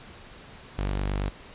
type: tone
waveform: sawtooth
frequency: 49 Hz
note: G1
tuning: in tune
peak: -22 dBFS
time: 0.78-1.3 s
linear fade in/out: 10 ms
effects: pink hiss -47 dBFS RMS until 1.54 s + resampled to 8000 Hz